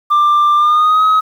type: tone with pitch glide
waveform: sine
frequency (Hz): 1186 to 1271.1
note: D6 to D#6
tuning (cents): +17 to +37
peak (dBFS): -5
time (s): 0.1-1.21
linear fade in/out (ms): 20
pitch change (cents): +120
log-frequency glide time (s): 0.56-1.04
effects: tanh soft clip ceiling -7 dBFS + 7-bit